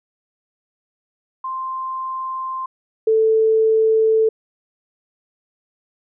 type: tone pair in turn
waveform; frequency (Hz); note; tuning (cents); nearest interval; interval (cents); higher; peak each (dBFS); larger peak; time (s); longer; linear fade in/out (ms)
sine; 1046.5 / 441.7; C6 / A4; 0 / +7; octave + minor third; 1493; first; -23 / -12; second; 1.44-2.66 / 3.07-4.29; neither; 5
effects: none